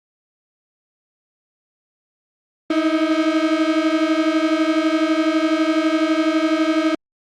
35% pulse beating tone pair, 311.1 / 323.1 Hz, D#4 / E4, 0 / -35 cents, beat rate 12 Hz, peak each -17 dBFS, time 2.7-6.95 s, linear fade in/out 5 ms, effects low-pass 4000 Hz 12 dB/octave + Opus 32 kbps

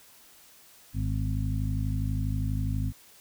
harmonic tone with a mistuned harmonic, 52.3 Hz, G#1, 13 cents sharp, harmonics 1 / 2 / 3 / 4 / 5, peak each -30 / -29 / -36 / -40 / -37 dBFS, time 0.93-2.93 s, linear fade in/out 50 ms, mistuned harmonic 4, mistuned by +36 cents, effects white hiss -55 dBFS RMS until 3.2 s

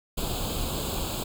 pink noise with comb filter, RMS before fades -30 dBFS, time 0.17-1.24 s, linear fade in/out 10 ms, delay 0.26 ms, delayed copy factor +0.85, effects none

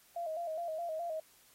sine tone with vibrato, 659.3 Hz, E5, in tune, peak -35 dBFS, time 0.16-1.2 s, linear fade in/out 5 ms, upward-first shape square, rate 4.8 Hz, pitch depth 73 cents each way, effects white hiss -64 dBFS RMS until 1.54 s + AAC 48 kbps

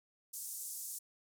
white band-pass noise, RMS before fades -44 dBFS, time 0.33-0.99 s, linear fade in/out 10 ms, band 6500 to 13000 Hz, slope 24 dB/octave, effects none

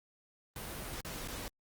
pink noise with dropouts, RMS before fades -42 dBFS, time 0.56-1.48 s, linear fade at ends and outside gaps 1 ms, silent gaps 1.007-1.048 / 1.276-1.284 s, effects Opus 32 kbps

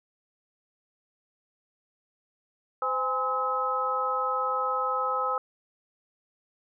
harmonic tone with a mistuned harmonic, 256.9 Hz, C4, 32 cents flat, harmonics 2 / 3 / 4 / 5, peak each -32 / -33 / -34 / -27 dBFS, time 2.82-5.38 s, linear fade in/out 2 ms, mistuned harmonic 3, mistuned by +110 cents, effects none

